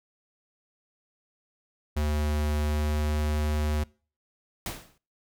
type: tone with pitch glide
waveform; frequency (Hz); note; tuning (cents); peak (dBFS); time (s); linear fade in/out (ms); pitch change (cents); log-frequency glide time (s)
square; 74.9 to 75.46; D2 to D2; +35 to +48; -25; 1.96-3.84; 10; +13; 2.48-3.18
type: noise with exponential decay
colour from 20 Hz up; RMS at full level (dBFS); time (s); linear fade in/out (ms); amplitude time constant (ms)
pink; -30; 4.66-4.98; 2; 68
effects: noise-tail reverb RT60 0.4 s tail -24 dB re dry